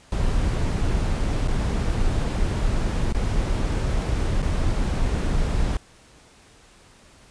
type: noise with dropouts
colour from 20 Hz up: brown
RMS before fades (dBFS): -22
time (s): 0.12-5.77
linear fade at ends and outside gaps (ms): 2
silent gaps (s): 1.476-1.482 / 3.125-3.146 / 4.42-4.426
effects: pink hiss -52 dBFS RMS until 7.3 s + resampled to 22050 Hz